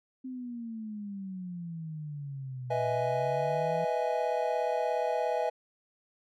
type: exponential two-way sweep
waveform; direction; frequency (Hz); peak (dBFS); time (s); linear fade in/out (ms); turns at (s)
sine; down then up; 261.6 to 117.2 to 168.9; -36; 0.24-3.85; 10; 2.88
type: chord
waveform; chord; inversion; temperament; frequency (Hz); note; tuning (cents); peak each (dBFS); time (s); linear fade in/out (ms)
triangle; E major seventh; second; equal; 493.9 / 622.3 / 659.3 / 830.6; B4 / D#5 / E5 / G#5; 0 / 0 / 0 / 0; -31; 2.7-5.5; 10
effects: none